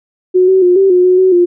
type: tone with pitch steps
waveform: sine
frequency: 367.1 / 378.4 / 357.7 / 387.5 / 360.6 / 366 / 374.5 / 351.7 Hz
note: F#4 / F#4 / F4 / G4 / F#4 / F#4 / F#4 / F4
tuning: -14 / +39 / +41 / -20 / -45 / -19 / +21 / +12 cents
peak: -5 dBFS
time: 0.34-1.46 s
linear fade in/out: 20 ms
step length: 140 ms
effects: none